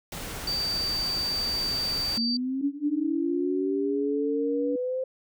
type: noise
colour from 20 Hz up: pink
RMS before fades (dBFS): -36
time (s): 0.12-2.18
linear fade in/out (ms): 2
type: tone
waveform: sine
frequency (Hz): 4634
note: D8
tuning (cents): -24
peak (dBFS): -26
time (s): 0.47-2.37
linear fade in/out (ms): 5
type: linear sweep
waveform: sine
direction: up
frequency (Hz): 226.4 to 523.3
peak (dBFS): -26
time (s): 2.17-5.04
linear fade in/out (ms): 5
type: tone with pitch glide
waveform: sine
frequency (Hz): 287.7 to 284.6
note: D4 to C#4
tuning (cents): -36 to +46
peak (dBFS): -27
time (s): 2.61-4.76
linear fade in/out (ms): 5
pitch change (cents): -18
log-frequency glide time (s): 2.93-3.27
effects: none